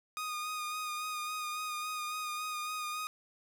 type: tone with vibrato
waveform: sawtooth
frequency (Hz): 1234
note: D#6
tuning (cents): -15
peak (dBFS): -32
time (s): 0.17-3.07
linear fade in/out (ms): 0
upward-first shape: sine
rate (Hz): 3.6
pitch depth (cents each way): 23
effects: none